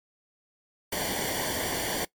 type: noise with comb filter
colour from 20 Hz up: pink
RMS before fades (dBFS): -30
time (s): 0.92-2.05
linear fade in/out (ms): 5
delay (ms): 0.77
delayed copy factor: -0.8
effects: noise-tail reverb RT60 0.1 s tail -20 dB re dry + MP3 96 kbps